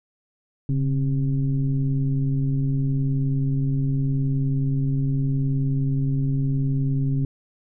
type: tone with frequency modulation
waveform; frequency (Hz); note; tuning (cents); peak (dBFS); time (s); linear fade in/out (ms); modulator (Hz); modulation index
sine; 138.59; C#3; 0; -19; 0.69-7.25; 2; 129; 0.75
effects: none